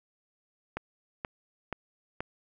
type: click train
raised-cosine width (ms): 0.5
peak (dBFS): -18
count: 4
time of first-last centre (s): 0.77-2.205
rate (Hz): 2.09
effects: none